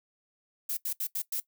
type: noise bursts at uneven times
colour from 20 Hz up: violet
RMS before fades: -32 dBFS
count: 5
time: 0.69-0.77 / 0.85-0.93 / 1-1.07 / 1.15-1.22 / 1.32-1.4 s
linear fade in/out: 5 ms
effects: noise-tail reverb RT60 0.1 s tail -18 dB re dry